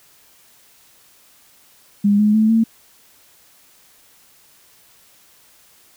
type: tone with pitch steps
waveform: sine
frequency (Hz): 203.5 / 210.6 / 217.9 / 225.4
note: G#3 / G#3 / A3 / A3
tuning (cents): -35 / +24 / -17 / +42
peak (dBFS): -11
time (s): 2.04-2.64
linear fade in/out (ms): 10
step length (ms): 150
effects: white hiss -52 dBFS RMS until 5.96 s